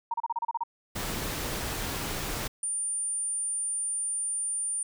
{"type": "tone bursts", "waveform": "sine", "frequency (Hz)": 932.3, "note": "A#5", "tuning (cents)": 0, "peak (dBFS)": -26, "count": 9, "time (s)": [0.11, 0.636], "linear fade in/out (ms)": 5, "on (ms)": 30, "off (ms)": 32}
{"type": "noise", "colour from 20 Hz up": "pink", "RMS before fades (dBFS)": -33, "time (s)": [0.95, 2.48], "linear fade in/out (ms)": 10}
{"type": "tone", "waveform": "sine", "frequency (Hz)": 9200, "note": "D9", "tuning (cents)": -37, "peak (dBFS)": -28, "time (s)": [2.63, 4.83], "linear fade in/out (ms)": 2}
{"effects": []}